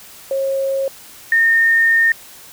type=tone pair in turn; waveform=sine; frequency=542 / 1828.2 Hz; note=C#5 / A#6; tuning=-39 / -34 cents; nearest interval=octave + major sixth; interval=2105 cents; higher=second; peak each=-16 / -10 dBFS; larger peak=second; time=0.31-0.88 / 1.32-2.12 s; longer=second; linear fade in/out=2 ms; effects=white hiss -40 dBFS RMS until 2.52 s

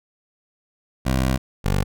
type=tone pair in turn; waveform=15% pulse; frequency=65 / 48.69 Hz; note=C2 / G1; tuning=-11 / -11 cents; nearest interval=perfect fourth; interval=500 cents; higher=first; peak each=-12 / -12 dBFS; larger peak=neither; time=1.05-1.38 / 1.64-1.84 s; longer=first; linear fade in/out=20 ms; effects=none

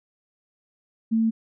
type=tone; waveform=sine; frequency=224.3 Hz; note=A3; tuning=34 cents sharp; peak=-18 dBFS; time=1.11-1.31 s; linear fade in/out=20 ms; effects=none

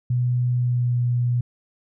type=tone with pitch glide; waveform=sine; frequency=123.47 to 121.84 Hz; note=B2 to B2; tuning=0 to -23 cents; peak=-18 dBFS; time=0.1-1.41 s; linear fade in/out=5 ms; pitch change=-23 cents; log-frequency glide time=0.53-0.98 s; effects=none

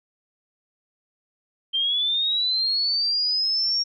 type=linear sweep; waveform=sine; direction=up; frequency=3136 to 5588 Hz; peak=-20 dBFS; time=1.73-3.84 s; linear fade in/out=20 ms; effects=none

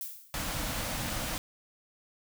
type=noise with exponential decay; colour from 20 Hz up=violet; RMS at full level=-35 dBFS; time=0.01-0.47 s; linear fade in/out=1 ms; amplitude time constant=100 ms
type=band-stop noise; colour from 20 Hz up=pink; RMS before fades=-34 dBFS; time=0.34-1.38 s; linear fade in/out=0 ms; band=330 to 470 Hz; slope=96 dB/octave
effects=none

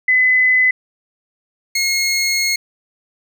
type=tone pair in turn; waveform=sine / 20% pulse; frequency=2017 / 2160 Hz; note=B6 / C#7; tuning=+36 / -45 cents; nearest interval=minor second; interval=119 cents; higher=second; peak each=-10 dBFS; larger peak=neither; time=0.08-0.71 / 1.75-2.56 s; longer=second; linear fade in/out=5 ms; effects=none

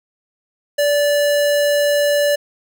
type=tone; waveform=square; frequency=581 Hz; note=D5; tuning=19 cents flat; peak=-14 dBFS; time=0.78-2.36 s; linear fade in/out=10 ms; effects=none

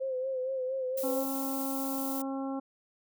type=tone with vibrato; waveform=sine; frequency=521 Hz; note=C5; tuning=7 cents flat; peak=-30 dBFS; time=0-1.25 s; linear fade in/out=20 ms; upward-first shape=sine; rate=4.3 Hz; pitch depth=47 cents each way
type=noise; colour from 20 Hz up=violet; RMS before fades=-38 dBFS; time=0.97-2.22 s; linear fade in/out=5 ms
type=harmonic tone; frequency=270 Hz; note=C#4; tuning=45 cents flat; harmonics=1 / 2 / 3 / 4 / 5; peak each=-33 / -40 / -41 / -46 / -49 dBFS; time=1.03-2.6 s; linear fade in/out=10 ms
effects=none

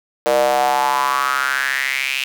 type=tone with high-pass filter sweep; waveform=square; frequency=66.8 Hz; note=C2; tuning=36 cents sharp; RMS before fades=-18 dBFS; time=0.26-2.24 s; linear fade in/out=0 ms; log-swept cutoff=540 to 2700 Hz; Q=5.6; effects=none

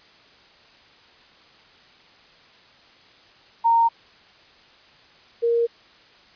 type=tone pair in turn; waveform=sine; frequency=923 / 467.7 Hz; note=A#5 / A#4; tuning=-17 / +6 cents; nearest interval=octave; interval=1177 cents; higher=first; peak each=-14 / -17 dBFS; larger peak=first; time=3.64-3.89 / 5.42-5.67 s; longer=neither; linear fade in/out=20 ms; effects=white hiss -52 dBFS RMS until 6.35 s + resampled to 11025 Hz

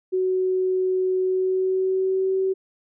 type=tone with pitch glide; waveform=sine; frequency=372.3 to 380.8 Hz; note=F#4 to F#4; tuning=+11 to +50 cents; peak=-19 dBFS; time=0.12-2.54 s; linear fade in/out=20 ms; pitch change=+39 cents; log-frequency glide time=1.21-2.35 s; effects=none

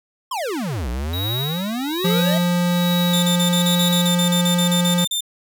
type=exponential two-way sweep; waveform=square; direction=down then up; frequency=1108.7 to 57.3 to 668 Hz; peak=-23 dBFS; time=0.31-2.38 s; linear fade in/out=5 ms; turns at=0.89 s
type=tone with tremolo; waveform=square; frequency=3822 Hz; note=A#7; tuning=43 cents sharp; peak=-24 dBFS; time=1.13-4.08 s; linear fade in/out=5 ms; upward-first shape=sine; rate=1.2 Hz; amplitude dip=80%
type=tone; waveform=square; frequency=175.9 Hz; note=F3; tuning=13 cents sharp; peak=-17 dBFS; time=2.04-5.05 s; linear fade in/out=10 ms
type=tone bursts; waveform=sawtooth; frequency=3589 Hz; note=A7; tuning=34 cents sharp; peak=-17 dBFS; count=16; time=3.13-5.207 s; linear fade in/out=5 ms; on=97 ms; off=35 ms
effects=none

